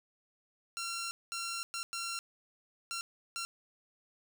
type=tone bursts at uneven times; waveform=10% pulse; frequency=1368 Hz; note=F6; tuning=36 cents flat; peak=-28 dBFS; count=6; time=0.77-1.11 / 1.32-1.63 / 1.74-1.83 / 1.93-2.19 / 2.91-3.01 / 3.36-3.45 s; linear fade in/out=0 ms; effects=none